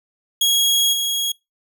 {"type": "tone with level steps", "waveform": "sawtooth", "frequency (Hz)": 3308, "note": "G#7", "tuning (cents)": -8, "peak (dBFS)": [-11, -16], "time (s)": [0.41, 1.32], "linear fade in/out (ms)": 5, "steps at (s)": 0.92, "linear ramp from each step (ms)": 20, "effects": ["noise-tail reverb RT60 0.2 s tail -25 dB re dry"]}